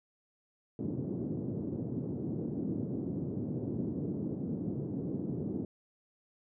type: band-pass noise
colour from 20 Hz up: white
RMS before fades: -36 dBFS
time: 0.79-5.65 s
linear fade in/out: 2 ms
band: 110 to 330 Hz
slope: 24 dB/octave
effects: none